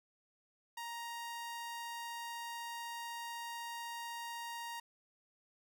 sawtooth tone, 936 Hz, A#5, 7 cents sharp, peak -38 dBFS, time 0.77-4.8 s, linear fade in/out 5 ms, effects none

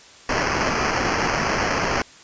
white noise with sample-and-hold, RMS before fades -22 dBFS, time 0.29-2.02 s, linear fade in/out 2 ms, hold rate 3675 Hz, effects white hiss -46 dBFS RMS until 2.23 s + resampled to 16000 Hz

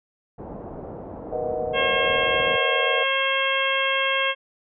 white low-pass noise, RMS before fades -36 dBFS, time 0.38-2.57 s, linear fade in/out 10 ms, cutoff 720 Hz, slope 24 dB/octave
sine chord, B major seventh, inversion third, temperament equal, 466.2 / 493.9 / 622.3 / 740 Hz, A#4 / B4 / D#5 / F#5, 0 / 0 / 0 / 0 cents, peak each -30 / -29 / -29 / -32 dBFS, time 1.32-3.04 s, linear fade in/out 10 ms
harmonic tone, 539 Hz, C#5, 49 cents flat, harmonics 1 / 2 / 3 / 4 / 5 / 6, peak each -27 / -27 / -27 / -27 / -27 / -27 dBFS, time 1.73-4.35 s, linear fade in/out 50 ms
effects none

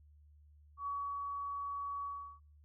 sine tone with ADSR envelope, 1130 Hz, C#6, 33 cents sharp, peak -35 dBFS, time 0.77-2.4 s, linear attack 96 ms, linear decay 320 ms, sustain -2 dB, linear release 360 ms, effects noise-tail reverb RT60 0.4 s tail -19 dB re dry + added 74 Hz sine -59 dBFS peak until 2.64 s

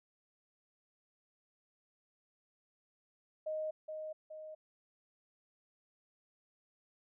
sine tone with echo, 622.3 Hz, D#5, in tune, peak -35 dBFS, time 3.46-3.71 s, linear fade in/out 10 ms, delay 420 ms, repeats 2, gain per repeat -5 dB, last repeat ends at 4.55 s, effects none

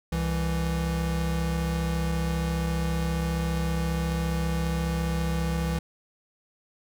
square tone pair together, 66.75 / 165.5 Hz, C2 / E3, +35 / +7 cents, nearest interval octave + major third, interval 1572 cents, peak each -29 / -28 dBFS, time 0.12-5.79 s, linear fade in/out 5 ms, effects none

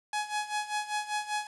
sawtooth tone with tremolo, 841 Hz, G#5, 22 cents sharp, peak -24 dBFS, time 0.13-1.47 s, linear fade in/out 2 ms, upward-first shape sine, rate 5.1 Hz, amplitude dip 80%, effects resampled to 24000 Hz + 9-bit

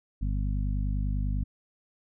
harmonic tone, 50.1 Hz, G1, 38 cents sharp, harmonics 1 / 2 / 3 / 4 / 5, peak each -27 / -33 / -37 / -39 / -41 dBFS, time 0.21-1.44 s, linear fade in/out 10 ms, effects none

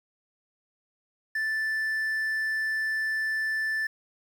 triangle tone with quantisation, 1760 Hz, A6, in tune, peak -24 dBFS, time 1.35-3.87 s, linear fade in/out 5 ms, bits 9, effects none

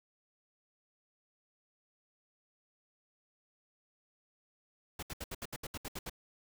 pink noise bursts, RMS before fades -41 dBFS, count 11, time 4.99-6.097 s, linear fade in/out 5 ms, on 37 ms, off 70 ms, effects none

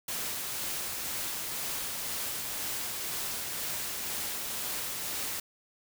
white noise with tremolo, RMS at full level -34 dBFS, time 0.08-5.4 s, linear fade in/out 5 ms, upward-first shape triangle, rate 2 Hz, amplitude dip 25%, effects none

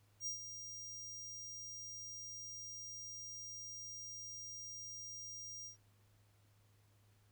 square tone with ADSR envelope, 5700 Hz, F8, 34 cents sharp, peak -38 dBFS, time 0.2-5.77 s, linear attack 67 ms, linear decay 110 ms, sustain -9 dB, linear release 110 ms, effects added 103 Hz sine -68 dBFS peak until 7.31 s + pink hiss -75 dBFS RMS until 7.31 s

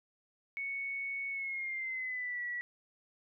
sine tone with pitch glide, 2217 to 1941.2 Hz, C#7 to B6, 0 to -30 cents, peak -35 dBFS, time 0.57-2.61 s, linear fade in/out 0 ms, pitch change -230 cents, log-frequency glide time 1.3-2.44 s, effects none

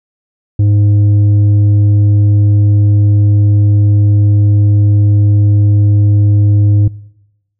triangle tone with tanh clipping, 102.9 Hz, G#2, 16 cents flat, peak -7 dBFS, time 0.59-6.88 s, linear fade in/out 5 ms, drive 10 dB, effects noise-tail reverb RT60 1.0 s tail -23 dB re dry

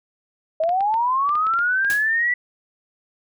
sine linear sweep, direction up, 622 to 1975.5 Hz, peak -17 dBFS, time 0.6-2.34 s, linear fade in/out 5 ms
clicks, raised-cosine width 0.3 ms, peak -21 dBFS, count 10, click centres 0.637 / 0.692 / 0.807 / 0.941 / 1.292 / 1.354 / 1.468 / 1.538 / 1.59 / 1.848 s
white noise with exponential decay, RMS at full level -27 dBFS, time 1.9-2.11 s, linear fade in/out 0 ms, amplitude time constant 44 ms
effects none

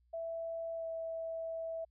sine tone with pitch glide, 661 to 654.9 Hz, E5 to E5, +5 to -11 cents, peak -37 dBFS, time 0.13-1.85 s, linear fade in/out 10 ms, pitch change -16 cents, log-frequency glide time 0.75-0.86 s, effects added 60 Hz sine -68 dBFS peak until 1.9 s

